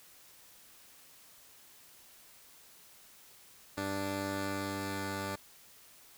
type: tone pair together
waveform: 10% pulse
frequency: 98 / 293.7 Hz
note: G2 / D4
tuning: 0 / 0 cents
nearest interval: octave + perfect fifth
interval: 1900 cents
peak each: -30 / -29 dBFS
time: 3.77-5.36 s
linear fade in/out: 10 ms
effects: white hiss -58 dBFS RMS until 6.17 s